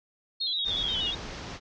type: exponential sweep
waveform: sine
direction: down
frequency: 4301 to 2794 Hz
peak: -29 dBFS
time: 0.4-1.11 s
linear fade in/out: 10 ms
type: tone with vibrato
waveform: sine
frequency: 3520 Hz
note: A7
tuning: in tune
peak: -30 dBFS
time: 0.41-1.15 s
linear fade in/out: 5 ms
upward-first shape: square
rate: 8.4 Hz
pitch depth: 85 cents each way
type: low-pass noise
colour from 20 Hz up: pink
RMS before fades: -39 dBFS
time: 0.64-1.6 s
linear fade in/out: 50 ms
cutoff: 6300 Hz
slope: 48 dB/octave
effects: none